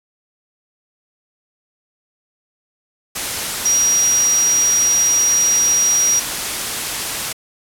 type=tone in noise; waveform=sine; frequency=5740 Hz; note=F8; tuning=47 cents sharp; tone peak=-12 dBFS; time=3.65-6.2 s; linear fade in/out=10 ms; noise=white; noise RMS=-22 dBFS; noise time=3.15-7.33 s; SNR=+7 dB; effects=low-pass 12000 Hz 12 dB/octave